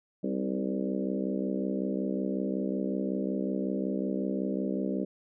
harmonic tone with a mistuned harmonic, 65.41 Hz, C2, in tune, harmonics 3 / 4 / 5 / 6 / 7 / 8 / 9, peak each -32 / -34 / -36 / -38 / -39 / -40 / -41 dBFS, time 0.23-5.05 s, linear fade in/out 10 ms, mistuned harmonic 5, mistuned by -37 cents, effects none

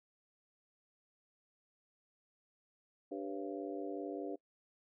harmonic tone with a mistuned harmonic, 98 Hz, G2, in tune, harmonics 3 / 4 / 5 / 6 / 7, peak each -42 / -44 / -46 / -48 / -49 dBFS, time 3.11-4.36 s, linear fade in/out 10 ms, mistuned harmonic 6, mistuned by -100 cents, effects noise-tail reverb RT60 0.1 s tail -23 dB re dry

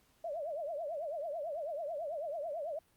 sine tone with vibrato, 622.3 Hz, D#5, in tune, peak -36 dBFS, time 0.24-2.79 s, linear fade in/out 5 ms, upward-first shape triangle, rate 9.1 Hz, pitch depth 220 cents each way, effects pink hiss -70 dBFS RMS until 2.96 s + Opus 48 kbps

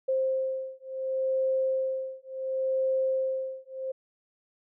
sine beating tone pair, 526 / 526.7 Hz, C5 / C5, +9 / +11 cents, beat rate 0.7 Hz, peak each -29 dBFS, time 0.08-3.92 s, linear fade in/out 10 ms, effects none

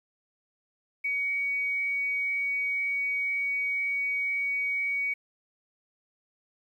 sine tone, 2251 Hz, C#7, 26 cents sharp, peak -26 dBFS, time 1.04-5.14 s, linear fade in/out 10 ms, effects 10-bit

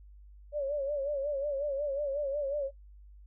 sine tone with vibrato, 567 Hz, C#5, 39 cents sharp, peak -29 dBFS, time 0.52-2.71 s, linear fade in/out 50 ms, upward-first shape sine, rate 5.5 Hz, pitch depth 86 cents each way, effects noise-tail reverb RT60 0.1 s tail -18 dB re dry + added 50 Hz sine -50 dBFS peak until 3.26 s

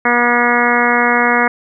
harmonic tone, 240.8 Hz, B3, 44 cents flat, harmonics 1 / 2 / 3 / 4 / 5 / 6 / 7 / 8 / 9, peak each -19 / -19 / -19 / -19 / -19 / -19 / -19 / -19 / -19 dBFS, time 0.05-1.48 s, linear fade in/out 5 ms, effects none

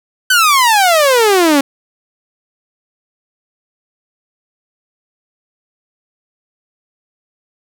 sawtooth exponential sweep, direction down, 1545 to 270 Hz, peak -4 dBFS, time 0.3-1.61 s, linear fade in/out 5 ms, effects none

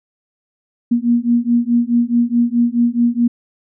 sine beating tone pair, 235.5 / 240.2 Hz, A#3 / B3, +18 / -48 cents, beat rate 4.7 Hz, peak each -15 / -15 dBFS, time 0.91-3.28 s, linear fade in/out 10 ms, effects none

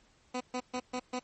15% pulse tone bursts, 251 Hz, B3, 28 cents sharp, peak -26 dBFS, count 5, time 0.34-1.195 s, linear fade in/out 10 ms, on 67 ms, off 130 ms, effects pink hiss -66 dBFS RMS until 1.23 s + MP3 32 kbps

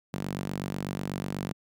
sawtooth tone with high-pass filter, 48.12 Hz, G1, 31 cents flat, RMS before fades -34 dBFS, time 0.13-1.53 s, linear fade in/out 10 ms, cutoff 170 Hz, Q 2, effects none

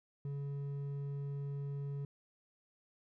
sine tone with hard clipping, 141.1 Hz, C#3, 31 cents sharp, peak -39 dBFS, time 0.25-2.05 s, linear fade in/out 2 ms, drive 5 dB, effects none

